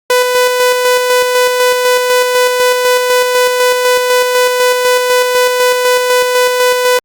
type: tone with tremolo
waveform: sawtooth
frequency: 498.2 Hz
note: B4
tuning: 15 cents sharp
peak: -3 dBFS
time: 0.1-6.99 s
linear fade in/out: 2 ms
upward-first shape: square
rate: 4 Hz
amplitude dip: 35%
effects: Opus 48 kbps